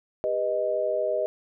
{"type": "chord", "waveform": "sine", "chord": "G augmented", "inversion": "none", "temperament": "equal with one note detuned", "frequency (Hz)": [401.2, 493.9, 622.3], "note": ["G4", "B4", "D#5"], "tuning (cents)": [40, 0, 0], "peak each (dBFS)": [-31, -29, -25], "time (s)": [0.24, 1.26], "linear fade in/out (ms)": 0, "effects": []}